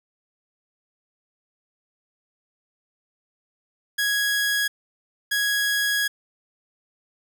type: tone bursts at uneven times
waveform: sawtooth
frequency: 1661.2 Hz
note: G#6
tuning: in tune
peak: -17 dBFS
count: 2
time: 3.98-4.68 / 5.31-6.08 s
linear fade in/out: 10 ms
effects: none